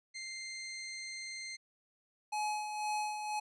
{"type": "tone", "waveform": "20% pulse", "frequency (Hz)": 2093, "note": "C7", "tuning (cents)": 0, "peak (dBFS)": -36, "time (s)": [0.14, 1.57], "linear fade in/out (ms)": 20}
{"type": "tone with tremolo", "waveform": "square", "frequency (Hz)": 846, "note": "G#5", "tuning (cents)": 32, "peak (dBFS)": -33, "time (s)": [2.32, 3.4], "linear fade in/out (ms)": 10, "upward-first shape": "sine", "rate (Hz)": 2, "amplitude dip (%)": 50}
{"effects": ["resampled to 24000 Hz"]}